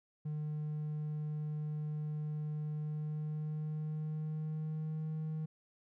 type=tone with pitch glide; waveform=triangle; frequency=151.6 to 156.58 Hz; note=D#3 to D#3; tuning=-45 to +11 cents; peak=-33 dBFS; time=0.25-5.46 s; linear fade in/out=10 ms; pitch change=+56 cents; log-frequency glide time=2.74-5.1 s; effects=tanh soft clip ceiling -29 dBFS